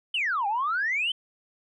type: exponential two-way sweep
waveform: sine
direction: down then up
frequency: 3136 to 784 to 3136 Hz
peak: -23 dBFS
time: 0.14-1.12 s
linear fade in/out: 5 ms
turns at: 0.47 s
effects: tanh soft clip ceiling -19 dBFS